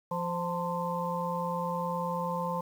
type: harmonic tone with a mistuned harmonic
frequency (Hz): 173.4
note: F3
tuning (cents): -12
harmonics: 1 / 3 / 5 / 6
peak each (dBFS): -35 / -35 / -35 / -35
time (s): 0.11-2.61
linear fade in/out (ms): 5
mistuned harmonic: 5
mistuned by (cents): +47
effects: 9-bit